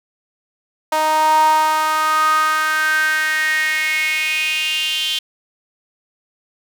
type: tone with high-pass filter sweep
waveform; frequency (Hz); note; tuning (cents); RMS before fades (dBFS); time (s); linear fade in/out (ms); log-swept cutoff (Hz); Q
sawtooth; 311.1; D#4; 0; -17; 0.92-5.19; 5; 790 to 3200; 7.3
effects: none